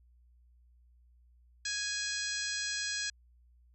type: harmonic tone with a mistuned harmonic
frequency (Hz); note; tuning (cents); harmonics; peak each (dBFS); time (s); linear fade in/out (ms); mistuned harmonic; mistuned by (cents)
831; G#5; +1; 2 / 3 / 4 / 5 / 6 / 7 / 8 / 9; -38 / -44 / -44 / -40 / -41 / -43 / -43 / -43; 1.65-3.1; 5; 9; +51
effects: added 60 Hz sine -60 dBFS peak until 3.74 s